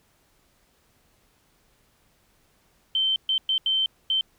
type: tone bursts at uneven times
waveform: sine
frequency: 3104 Hz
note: G7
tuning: 18 cents flat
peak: -20 dBFS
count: 5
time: 2.95-3.16 / 3.29-3.38 / 3.49-3.58 / 3.66-3.86 / 4.1-4.21 s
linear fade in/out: 2 ms
effects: pink hiss -64 dBFS RMS until 4.38 s